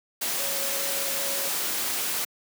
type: tone in noise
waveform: sine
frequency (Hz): 554.4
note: C#5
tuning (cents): 0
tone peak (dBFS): -36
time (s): 0.39-1.49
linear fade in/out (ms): 10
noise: white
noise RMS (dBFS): -28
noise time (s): 0.21-2.25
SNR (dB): -11
effects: high-pass 200 Hz 12 dB/octave